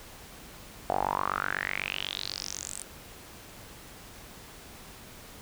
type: tone with band-pass filter sweep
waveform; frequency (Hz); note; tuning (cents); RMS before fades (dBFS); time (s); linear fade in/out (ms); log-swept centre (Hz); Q
sawtooth; 48; G1; -36; -33; 0.89-2.83; 10; 700 to 9000; 6.5
effects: pink hiss -48 dBFS RMS until 5.41 s